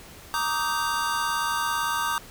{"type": "chord", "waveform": "square", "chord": "Eb major seventh", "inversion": "second", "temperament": "just", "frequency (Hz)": [933.4, 1166.7, 1244.5, 1555.6], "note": ["Bb5", "D6", "Eb6", "G6"], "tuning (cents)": [2, -12, 0, -14], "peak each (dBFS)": [-30, -31, -31, -31], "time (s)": [0.34, 2.18], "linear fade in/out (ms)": 0, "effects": ["pink hiss -46 dBFS RMS until 2.3 s"]}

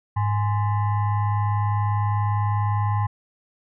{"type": "tone with frequency modulation", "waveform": "sine", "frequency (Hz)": 103.83, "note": "G#2", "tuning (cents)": 0, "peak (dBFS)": -19, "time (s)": [0.16, 3.07], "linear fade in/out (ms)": 10, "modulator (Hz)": 935, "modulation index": 0.66, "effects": []}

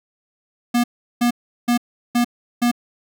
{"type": "tone bursts", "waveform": "square", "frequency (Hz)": 240.4, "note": "B3", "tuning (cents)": -46, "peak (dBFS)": -15, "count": 5, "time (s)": [0.74, 2.715], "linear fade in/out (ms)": 10, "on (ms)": 99, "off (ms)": 370, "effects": []}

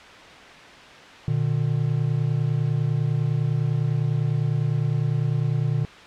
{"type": "tone pair together", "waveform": "triangle", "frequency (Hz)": [120.06, 150], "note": ["B2", "D3"], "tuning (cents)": [-48, 37], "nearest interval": "major third", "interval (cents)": 385, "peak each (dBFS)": -21, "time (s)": [1.28, 5.85], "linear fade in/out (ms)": 0, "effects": ["white hiss -43 dBFS RMS until 6.06 s", "low-pass 3000 Hz 12 dB/octave"]}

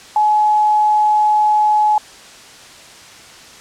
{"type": "tone", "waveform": "sine", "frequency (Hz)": 848, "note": "G#5", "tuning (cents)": 36, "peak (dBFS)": -10, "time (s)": [0.16, 1.98], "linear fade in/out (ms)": 2, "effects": ["white hiss -39 dBFS RMS until 3.6 s", "low-pass 7000 Hz 12 dB/octave"]}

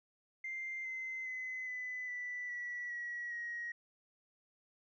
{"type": "tone with pitch steps", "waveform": "sine", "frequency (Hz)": [2093, 2063, 2033, 2004, 1975.5, 1947.2, 1919.3, 1891.8], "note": ["C7", "C7", "B6", "B6", "B6", "B6", "B6", "A#6"], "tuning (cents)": [0, -25, 50, 25, 0, -25, -50, 25], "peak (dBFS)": -38, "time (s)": [0.44, 3.72], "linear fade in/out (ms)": 5, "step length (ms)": 410, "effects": ["tanh soft clip ceiling -34 dBFS"]}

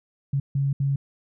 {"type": "tone bursts at uneven times", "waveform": "sine", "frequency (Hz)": 138.59, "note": "C#3", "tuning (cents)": 0, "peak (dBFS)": -20, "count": 3, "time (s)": [[0.33, 0.4], [0.55, 0.73], [0.8, 0.96]], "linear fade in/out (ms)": 5, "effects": []}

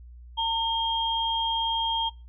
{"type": "tone pair together", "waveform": "sine", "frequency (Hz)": [909, 3219], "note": ["A#5", "G7"], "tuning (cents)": [-44, 45], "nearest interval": "octave + minor seventh", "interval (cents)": 2189, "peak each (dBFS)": -26, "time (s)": [0.37, 2.1], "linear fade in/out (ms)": 20, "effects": ["noise-tail reverb RT60 0.3 s tail -23 dB re dry", "added 60 Hz sine -43 dBFS peak until 2.28 s"]}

